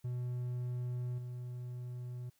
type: tone with level steps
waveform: triangle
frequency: 123.47 Hz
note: B2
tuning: in tune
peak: -33 / -38 dBFS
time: 0.04-2.3 s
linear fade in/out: 10 ms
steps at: 1.18 s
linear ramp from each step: 5 ms
effects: white hiss -74 dBFS RMS until 2.39 s